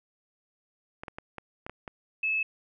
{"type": "clicks", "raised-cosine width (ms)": 0.5, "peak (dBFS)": -23, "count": 7, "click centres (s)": [1.035, 1.082, 1.185, 1.383, 1.665, 1.696, 1.878]}
{"type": "tone", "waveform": "sine", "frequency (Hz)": 2600, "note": "E7", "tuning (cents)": -24, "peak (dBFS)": -25, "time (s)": [2.23, 2.43], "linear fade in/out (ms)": 5}
{"effects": []}